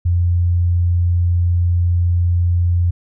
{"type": "tone", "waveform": "sine", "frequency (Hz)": 87.31, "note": "F2", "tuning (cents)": 0, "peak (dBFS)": -12, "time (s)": [0.05, 2.91], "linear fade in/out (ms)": 10, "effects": []}